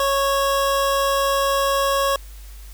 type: tone pair together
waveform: square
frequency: 552 / 1104 Hz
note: C#5 / C#6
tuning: -7 / -7 cents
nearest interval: octave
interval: 1200 cents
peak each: -21 dBFS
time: 0-2.16 s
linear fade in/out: 2 ms
effects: added 50 Hz sine -36 dBFS peak until 2.73 s + white hiss -48 dBFS RMS until 2.73 s